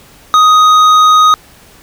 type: tone with hard clipping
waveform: sine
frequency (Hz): 1250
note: D#6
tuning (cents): +8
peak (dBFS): -5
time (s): 0.34-1.34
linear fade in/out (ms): 0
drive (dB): 8
effects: pink hiss -41 dBFS RMS until 1.82 s